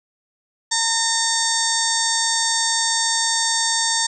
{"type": "harmonic tone with a mistuned harmonic", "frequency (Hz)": 911, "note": "A#5", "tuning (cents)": -40, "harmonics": [1, 2, 4, 5, 6, 7, 8, 9], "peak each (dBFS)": [-26, -26, -26, -26, -26, -26, -26, -26], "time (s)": [0.71, 4.07], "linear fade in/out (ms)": 10, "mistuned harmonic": 6, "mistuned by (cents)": 19, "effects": []}